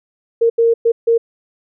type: tone bursts at uneven times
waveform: sine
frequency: 461.9 Hz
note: A#4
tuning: 16 cents flat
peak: -9 dBFS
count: 4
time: 0.41-0.5 / 0.58-0.74 / 0.85-0.92 / 1.07-1.18 s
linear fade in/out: 10 ms
effects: none